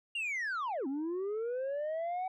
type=linear two-way sweep; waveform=sine; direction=down then up; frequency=2844 to 260 to 758 Hz; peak=-30 dBFS; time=0.15-2.28 s; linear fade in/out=5 ms; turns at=0.87 s; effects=tanh soft clip ceiling -32 dBFS